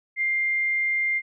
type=tone; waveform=sine; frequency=2100 Hz; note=C7; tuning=6 cents sharp; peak=-21 dBFS; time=0.16-1.22 s; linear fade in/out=50 ms; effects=none